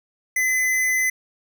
square tone, 2026 Hz, B6, 44 cents sharp, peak -19 dBFS, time 0.36-1.1 s, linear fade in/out 5 ms, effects none

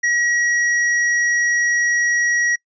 square tone, 1910 Hz, A#6, 42 cents sharp, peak -16 dBFS, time 0.03-2.56 s, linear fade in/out 10 ms, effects noise-tail reverb RT60 0.1 s tail -26 dB re dry + resampled to 16000 Hz

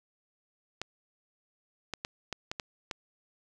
clicks, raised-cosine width 0.2 ms, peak -17 dBFS, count 7, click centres 0.816 / 1.937 / 2.049 / 2.327 / 2.515 / 2.598 / 2.912 s, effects none

